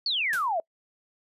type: exponential sweep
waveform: sine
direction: down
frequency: 4615 to 616 Hz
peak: -24 dBFS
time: 0.06-0.6 s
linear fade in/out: 2 ms
type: noise with exponential decay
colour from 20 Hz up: white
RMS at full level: -33 dBFS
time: 0.33-0.51 s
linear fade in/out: 1 ms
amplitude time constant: 37 ms
effects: noise-tail reverb RT60 0.1 s tail -26 dB re dry + resampled to 32000 Hz